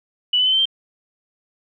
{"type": "tone with pitch steps", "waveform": "sine", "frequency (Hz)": [2960, 3007, 3054, 3102, 3151], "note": ["F#7", "F#7", "G7", "G7", "G7"], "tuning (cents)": [0, 27, -46, -19, 8], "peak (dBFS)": -14, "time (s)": [0.33, 0.655], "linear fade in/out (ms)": 5, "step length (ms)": 65, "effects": []}